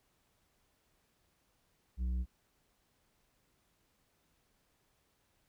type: tone with tanh clipping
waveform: triangle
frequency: 61.74 Hz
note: B1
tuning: in tune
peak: -33 dBFS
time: 1.97-2.26 s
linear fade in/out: 50 ms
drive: 11 dB
effects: pink hiss -75 dBFS RMS until 5.48 s